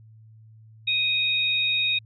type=tone pair together; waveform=sine; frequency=2498 / 3743 Hz; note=D#7 / A#7; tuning=+6 / +6 cents; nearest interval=perfect fifth; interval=700 cents; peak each=-24 / -23 dBFS; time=0.87-1.99 s; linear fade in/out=10 ms; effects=added 110 Hz sine -47 dBFS peak until 2.05 s